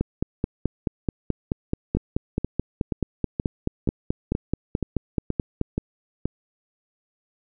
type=two click trains; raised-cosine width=3 ms; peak=-11 / -9 dBFS; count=10 / 27; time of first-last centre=1.97-6.256 / 0.01-5.613 s; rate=2.1 / 4.64 Hz; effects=none